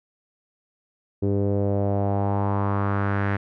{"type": "tone with low-pass filter sweep", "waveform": "sawtooth", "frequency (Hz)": 100, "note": "G2", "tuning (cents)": 35, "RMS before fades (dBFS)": -23, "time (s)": [1.22, 3.37], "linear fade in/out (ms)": 10, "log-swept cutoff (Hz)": [390, 1800], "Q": 2.9, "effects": []}